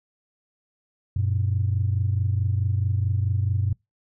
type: tone pair together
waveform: sine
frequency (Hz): 94.77 / 119.4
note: F#2 / A#2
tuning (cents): +42 / +42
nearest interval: major third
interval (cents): 400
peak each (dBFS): -21 / -25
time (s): 1.16-3.73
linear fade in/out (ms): 5
effects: noise-tail reverb RT60 0.2 s tail -25 dB re dry + tanh soft clip ceiling -13 dBFS